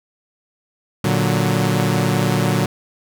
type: chord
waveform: sawtooth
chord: Bb augmented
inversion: none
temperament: equal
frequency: 116.54 / 146.83 / 185 Hz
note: Bb2 / D3 / F#3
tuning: 0 / 0 / 0 cents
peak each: -16 dBFS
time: 1.04-2.66 s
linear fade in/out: 5 ms
effects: none